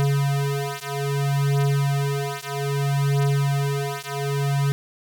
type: beating tone pair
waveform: square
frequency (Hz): 140 / 140.62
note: C#3 / C#3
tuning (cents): +18 / +25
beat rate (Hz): 0.62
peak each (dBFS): -24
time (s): 0-4.72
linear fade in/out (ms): 0
effects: none